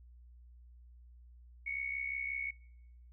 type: tone with amplitude modulation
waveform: sine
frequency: 2217 Hz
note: C#7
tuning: in tune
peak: -32 dBFS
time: 1.66-2.51 s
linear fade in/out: 10 ms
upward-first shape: sine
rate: 65.6 Hz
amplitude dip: 70%
effects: noise-tail reverb RT60 0.9 s tail -24 dB re dry + added 60 Hz sine -54 dBFS peak until 3.12 s